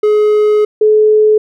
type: tone pair in turn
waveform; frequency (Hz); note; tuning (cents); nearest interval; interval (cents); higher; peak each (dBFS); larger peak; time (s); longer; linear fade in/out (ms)
triangle / sine; 422.6 / 428.5; G#4 / A4; +30 / -46; unison; 24; second; -5; neither; 0.03-0.65 / 0.81-1.38; first; 5
effects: none